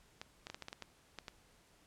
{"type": "clicks", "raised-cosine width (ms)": 0.2, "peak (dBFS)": -27, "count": 10, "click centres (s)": [0.215, 0.469, 0.5, 0.545, 0.623, 0.684, 0.729, 0.823, 1.187, 1.282], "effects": ["pink hiss -67 dBFS RMS until 1.86 s", "low-pass 11000 Hz 12 dB/octave"]}